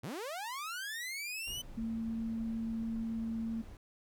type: linear sweep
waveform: sawtooth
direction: up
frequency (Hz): 96.5 to 3050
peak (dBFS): -35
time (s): 0.03-1.62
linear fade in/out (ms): 10
type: noise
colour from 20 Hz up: brown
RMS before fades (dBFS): -49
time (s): 1.47-3.77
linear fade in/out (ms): 2
type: tone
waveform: sine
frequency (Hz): 226.1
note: A3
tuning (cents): +47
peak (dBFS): -34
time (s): 1.77-3.62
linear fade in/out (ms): 10
effects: none

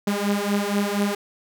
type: beating tone pair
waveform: sawtooth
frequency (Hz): 201.2 / 205.4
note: G3 / G#3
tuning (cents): +45 / -19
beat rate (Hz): 4.2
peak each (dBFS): -20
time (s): 0.07-1.15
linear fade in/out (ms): 5
effects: none

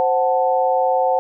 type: chord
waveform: sine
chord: F# diminished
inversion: second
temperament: equal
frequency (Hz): 523.3 / 740 / 880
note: C5 / F#5 / A5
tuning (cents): 0 / 0 / 0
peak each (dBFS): -18 / -18 / -21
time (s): 0-1.19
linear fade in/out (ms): 0
effects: none

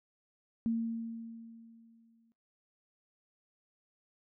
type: tone with exponential decay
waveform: sine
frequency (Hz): 228.5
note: A#3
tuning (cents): -34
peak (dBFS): -27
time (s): 0.66-2.32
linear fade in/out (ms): 0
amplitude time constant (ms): 360
effects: noise-tail reverb RT60 0.2 s tail -24 dB re dry

